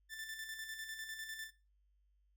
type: tone with tremolo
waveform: sawtooth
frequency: 1769 Hz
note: A6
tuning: 9 cents sharp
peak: -39 dBFS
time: 0.09-1.51 s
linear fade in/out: 50 ms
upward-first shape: square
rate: 10 Hz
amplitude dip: 45%
effects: noise-tail reverb RT60 0.3 s tail -17 dB re dry + added 50 Hz sine -70 dBFS peak until 2.36 s